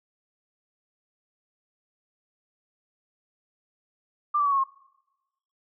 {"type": "tone with pitch steps", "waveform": "sine", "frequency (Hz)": [1187, 1157.9, 1129.5, 1101.8, 1074.7], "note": ["D6", "D6", "C#6", "C#6", "C6"], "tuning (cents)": [18, -25, 32, -11, 46], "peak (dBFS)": -20, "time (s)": [4.34, 4.64], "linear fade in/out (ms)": 10, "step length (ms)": 60, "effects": ["noise-tail reverb RT60 1.0 s tail -25 dB re dry"]}